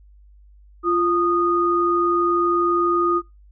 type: tone pair together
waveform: sine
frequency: 346.3 / 1234 Hz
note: F4 / D#6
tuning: -15 / -15 cents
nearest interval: octave + minor seventh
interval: 2200 cents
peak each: -19 dBFS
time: 0.83-3.22 s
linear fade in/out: 50 ms
effects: noise-tail reverb RT60 0.2 s tail -20 dB re dry + added 50 Hz sine -46 dBFS peak until 3.51 s